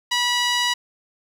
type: tone with band-pass filter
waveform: sawtooth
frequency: 974 Hz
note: B5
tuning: 24 cents flat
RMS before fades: -21 dBFS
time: 0.11-0.74 s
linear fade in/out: 10 ms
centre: 3500 Hz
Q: 1.1
effects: 8-bit